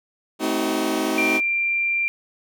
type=chord; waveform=sawtooth; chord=A diminished seventh; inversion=none; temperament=just; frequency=220 / 264 / 316.8 / 380.2 Hz; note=A3 / C4 / Eb4 / Gb4; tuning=0 / +16 / +31 / +47 cents; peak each=-25 / -23 / -20 / -23 dBFS; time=0.39-1.41 s; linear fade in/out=50 ms
type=tone; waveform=sine; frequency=2372 Hz; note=D7; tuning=17 cents sharp; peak=-19 dBFS; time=1.18-2.08 s; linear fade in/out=0 ms
effects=none